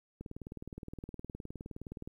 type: click train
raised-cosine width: 3 ms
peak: -30 dBFS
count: 37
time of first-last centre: 0.21-2.075 s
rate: 19.3 Hz
effects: 11-bit